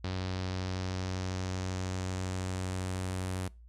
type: tone with low-pass filter sweep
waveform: sawtooth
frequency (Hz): 92.7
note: F#2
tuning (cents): +4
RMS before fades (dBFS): -35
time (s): 0.04-3.48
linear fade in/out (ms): 5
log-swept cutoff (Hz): 4500 to 10000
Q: 2.2
effects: noise-tail reverb RT60 0.3 s tail -24 dB re dry + added 58 Hz sine -50 dBFS peak until 3.68 s